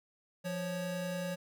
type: tone pair together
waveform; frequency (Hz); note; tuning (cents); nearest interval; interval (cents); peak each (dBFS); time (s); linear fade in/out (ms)
square; 174.61 / 554.4; F3 / C#5; 0 / 0; octave + minor sixth; 2000; -38 / -39; 0.44-1.36; 20
effects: none